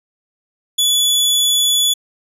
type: tone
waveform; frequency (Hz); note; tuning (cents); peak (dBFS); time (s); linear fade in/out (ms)
sawtooth; 3428; A7; -46; -9; 0.78-1.94; 10
effects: resampled to 32000 Hz